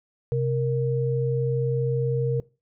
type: tone pair together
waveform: sine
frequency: 130.82 / 466.2 Hz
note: C3 / A#4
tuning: 0 / 0 cents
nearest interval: octave + minor seventh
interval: 2200 cents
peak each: -23 / -25 dBFS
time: 0.32-2.4 s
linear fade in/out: 0 ms
effects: noise-tail reverb RT60 0.3 s tail -22 dB re dry